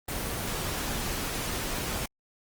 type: noise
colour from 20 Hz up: pink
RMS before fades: -32 dBFS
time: 0.08-2.06 s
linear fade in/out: 5 ms
effects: Opus 24 kbps